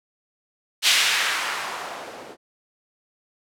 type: noise with low-pass filter sweep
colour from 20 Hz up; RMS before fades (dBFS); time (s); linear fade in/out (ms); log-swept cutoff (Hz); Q
violet; -24; 0.82-2.37; 50; 3400 to 420; 1.2
effects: none